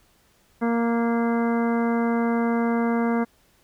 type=harmonic tone with a mistuned harmonic; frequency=233.1 Hz; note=A#3; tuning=in tune; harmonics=1 / 2 / 3 / 4 / 5 / 6 / 7 / 9; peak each=-21 / -27 / -31 / -33 / -35 / -37 / -38 / -40 dBFS; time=0.61-3.25 s; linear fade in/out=20 ms; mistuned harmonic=9; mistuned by=-29 cents; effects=pink hiss -61 dBFS RMS until 3.63 s